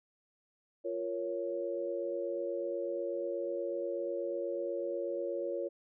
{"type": "chord", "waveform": "sine", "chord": "Bb minor", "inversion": "second", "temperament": "equal", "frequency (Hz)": [349.2, 466.2, 554.4], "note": ["F4", "Bb4", "Db5"], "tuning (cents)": [0, 0, 0], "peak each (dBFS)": [-38, -39, -36], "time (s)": [0.84, 5.69], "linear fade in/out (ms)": 20, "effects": []}